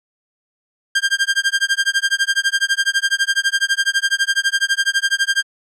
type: tone with tremolo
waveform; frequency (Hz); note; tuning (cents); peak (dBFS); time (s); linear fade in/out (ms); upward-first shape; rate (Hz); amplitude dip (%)
sawtooth; 1597; G6; +32; -8; 0.95-5.43; 5; sine; 12; 100
effects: low-pass 8000 Hz 12 dB/octave